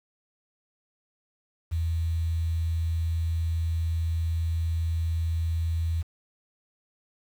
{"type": "tone with quantisation", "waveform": "sine", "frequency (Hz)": 82.4, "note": "E2", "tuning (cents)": 0, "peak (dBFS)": -24, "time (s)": [1.71, 6.03], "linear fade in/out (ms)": 20, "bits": 8, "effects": []}